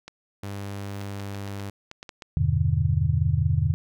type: clicks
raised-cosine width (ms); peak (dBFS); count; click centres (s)
0.2; -22; 10; 0.08 / 1.014 / 1.199 / 1.347 / 1.477 / 1.598 / 1.914 / 2.029 / 2.092 / 2.222
type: tone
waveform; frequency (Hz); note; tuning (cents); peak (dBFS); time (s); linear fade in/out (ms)
sawtooth; 99.9; G2; +33; -28; 0.43-1.7; 5
type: chord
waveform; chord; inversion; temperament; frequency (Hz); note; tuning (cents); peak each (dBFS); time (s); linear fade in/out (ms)
sine; E minor seventh; none; just; 82.41 / 98.89 / 123.61 / 148.33; E2 / G2 / B2 / D3; 0 / +16 / +2 / +18; -25; 2.37-3.74; 0
effects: none